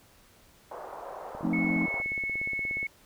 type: band-pass noise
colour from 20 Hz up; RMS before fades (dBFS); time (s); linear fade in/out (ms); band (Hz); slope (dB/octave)
white; -41; 0.71-2.02; 5; 470 to 940; 24
type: click train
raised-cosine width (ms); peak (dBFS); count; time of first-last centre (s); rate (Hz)
2; -29; 26; 1.35-2.829; 16.9
type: chord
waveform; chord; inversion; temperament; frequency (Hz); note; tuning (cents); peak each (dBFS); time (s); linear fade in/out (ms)
sine; F dominant seventh; none; equal; 174.61 / 220 / 261.6 / 311.1; F3 / A3 / C4 / Eb4; 0 / 0 / 0 / 0; -31; 1.43-1.86; 5
type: tone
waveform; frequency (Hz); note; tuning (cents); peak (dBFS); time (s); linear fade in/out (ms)
sine; 2200; C#7; -14; -29; 1.53-2.87; 5
effects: pink hiss -59 dBFS RMS until 3.05 s